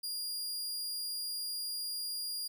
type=tone; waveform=sawtooth; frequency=4829 Hz; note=D8; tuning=47 cents sharp; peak=-33 dBFS; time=0.03-2.48 s; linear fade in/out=10 ms; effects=none